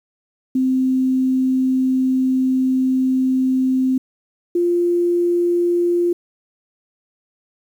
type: tone pair in turn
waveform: sine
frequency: 259.8 / 348.3 Hz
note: C4 / F4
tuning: -12 / -5 cents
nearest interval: perfect fourth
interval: 507 cents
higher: second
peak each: -14 dBFS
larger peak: neither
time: 0.55-3.98 / 4.55-6.13 s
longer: first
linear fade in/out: 5 ms
effects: 8-bit